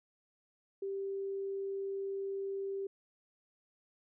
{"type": "tone", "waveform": "sine", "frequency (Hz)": 392, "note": "G4", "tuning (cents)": 0, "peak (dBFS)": -35, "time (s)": [0.82, 2.87], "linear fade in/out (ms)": 5, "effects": []}